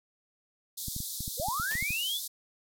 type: band-pass noise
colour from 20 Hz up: white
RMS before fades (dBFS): -38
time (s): 0.77-2.28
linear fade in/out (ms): 10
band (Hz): 3500 to 16000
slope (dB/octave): 96
type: clicks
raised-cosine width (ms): 5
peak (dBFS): -26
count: 11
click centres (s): 0.883 / 0.964 / 1.004 / 1.206 / 1.279 / 1.399 / 1.485 / 1.599 / 1.754 / 1.826 / 1.906
type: linear sweep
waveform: sine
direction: up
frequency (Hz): 440 to 3604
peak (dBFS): -30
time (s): 1.37-2.21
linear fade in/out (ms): 50
type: noise with exponential decay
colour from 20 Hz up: white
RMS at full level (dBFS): -35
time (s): 1.71-1.88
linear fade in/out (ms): 0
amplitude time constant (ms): 35
effects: none